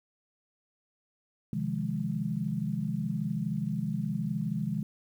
sine chord, F minor seventh, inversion second, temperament equal, 130.81 / 155.56 / 174.61 / 207.7 Hz, C3 / Eb3 / F3 / Ab3, 0 / 0 / 0 / 0 cents, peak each -36 / -34 / -35 / -33 dBFS, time 1.53-4.83 s, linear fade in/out 2 ms, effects 10-bit

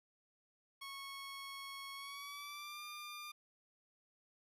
15% pulse tone with pitch glide, 1100 to 1199.6 Hz, C#6 to D6, -14 to +36 cents, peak -40 dBFS, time 0.81-3.32 s, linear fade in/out 10 ms, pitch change +150 cents, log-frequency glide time 1.94-2.82 s, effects resampled to 32000 Hz + 13-bit

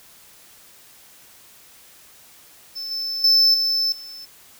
triangle tone with level steps, 5274 Hz, E8, in tune, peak -27 / -23 / -11 / -17 / -34 dBFS, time 2.75-4.26 s, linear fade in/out 20 ms, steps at 2.91 / 3.24 / 3.54 / 3.92 s, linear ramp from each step 2 ms, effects white hiss -49 dBFS RMS until 4.59 s

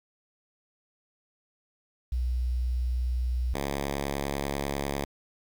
sine / 5% pulse tone pair in turn, 61.74 / 70.11 Hz, B1 / C#2, 0 / +20 cents, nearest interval major second, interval 220 cents, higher second, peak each -25 / -18 dBFS, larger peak second, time 2.12-3.54 / 3.54-5.05 s, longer second, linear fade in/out 5 ms, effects 9-bit

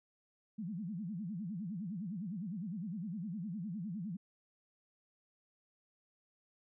sine tone with vibrato, 190.8 Hz, G3, 47 cents flat, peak -38 dBFS, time 0.58-4.17 s, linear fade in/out 10 ms, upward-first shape sine, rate 9.8 Hz, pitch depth 280 cents each way, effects none

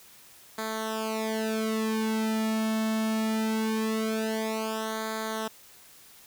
sawtooth tone with flanger, 220 Hz, A3, in tune, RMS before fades -29 dBFS, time 0.58-5.48 s, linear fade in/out 5 ms, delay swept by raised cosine 0.36 to 2.06 ms, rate 0.22 Hz, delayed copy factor -0.95, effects white hiss -53 dBFS RMS until 6.26 s

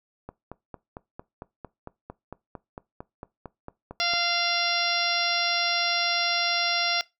click train, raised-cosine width 1 ms, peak -23 dBFS, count 18, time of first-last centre 0.29-4.136 s, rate 4.42 Hz
harmonic tone, 693 Hz, F5, 14 cents flat, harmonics 1 / 2 / 3 / 4 / 5 / 6 / 7 / 8, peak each -31 / -31 / -31 / -31 / -31 / -31 / -31 / -31 dBFS, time 4-7.01 s, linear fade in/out 0 ms
effects noise-tail reverb RT60 0.2 s tail -21 dB re dry

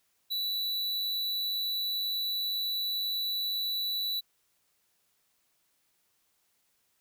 square tone, 3951 Hz, B7, in tune, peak -30 dBFS, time 0.3-4.21 s, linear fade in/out 20 ms, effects white hiss -73 dBFS RMS until 7 s

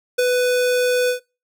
square tone with ADSR envelope, 496.9 Hz, B4, 11 cents sharp, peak -13 dBFS, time 0.18-1.2 s, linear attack 13 ms, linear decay 6 ms, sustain -3 dB, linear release 110 ms, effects noise-tail reverb RT60 0.3 s tail -24 dB re dry

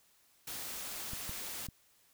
white noise, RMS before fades -42 dBFS, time 0.47-1.67 s, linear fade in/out 5 ms
clicks, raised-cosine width 5 ms, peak -31 dBFS, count 3, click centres 1.134 / 1.294 / 1.687 s
effects white hiss -68 dBFS RMS until 2.13 s

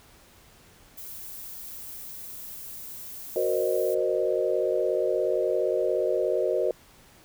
violet noise, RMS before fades -40 dBFS, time 0.97-3.95 s, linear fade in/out 10 ms
sine chord, C half-diminished seventh, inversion second, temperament equal with one note detuned, 370 / 466.2 / 523.3 / 614.4 Hz, Gb4 / Bb4 / C5 / Eb5, 0 / 0 / 0 / -22 cents, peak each -28 dBFS, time 3.36-6.71 s, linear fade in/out 2 ms
effects pink hiss -55 dBFS RMS until 7.24 s

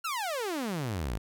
sawtooth exponential sweep, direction down, 1419 to 48.94 Hz, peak -27 dBFS, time 0.04-1.18 s, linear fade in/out 10 ms, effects none

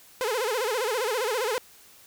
sawtooth tone with vibrato, 467.6 Hz, A#4, 5 cents sharp, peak -21 dBFS, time 0.21-1.58 s, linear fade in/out 0 ms, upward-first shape sine, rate 15 Hz, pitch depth 200 cents each way, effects white hiss -53 dBFS RMS until 2.06 s

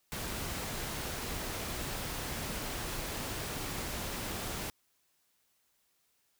pink noise, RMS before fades -38 dBFS, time 0.12-4.7 s, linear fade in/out 0 ms, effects white hiss -74 dBFS RMS until 6.39 s

